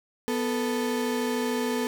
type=tone pair together; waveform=35% pulse; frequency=246.9 / 440.3 Hz; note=B3 / A4; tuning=0 / +1 cents; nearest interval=minor seventh; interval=1001 cents; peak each=-26 / -27 dBFS; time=0.28-1.87 s; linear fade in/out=0 ms; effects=10-bit